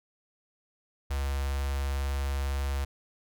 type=tone with notch filter; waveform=square; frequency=69 Hz; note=C#2; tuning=7 cents flat; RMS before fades=-30 dBFS; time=1.1-2.85 s; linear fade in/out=10 ms; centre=260 Hz; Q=0.58; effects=none